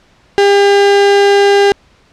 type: tone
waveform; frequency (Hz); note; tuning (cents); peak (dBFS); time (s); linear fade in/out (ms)
35% pulse; 401.5; G4; +41; -4; 0.38-1.72; 0
effects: pink hiss -49 dBFS RMS until 2.12 s + low-pass 5000 Hz 12 dB/octave